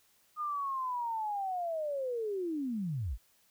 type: linear sweep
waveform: sine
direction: down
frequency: 1232 to 41.79 Hz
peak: -32 dBFS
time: 0.36-3.18 s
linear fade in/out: 50 ms
effects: white hiss -68 dBFS RMS until 3.5 s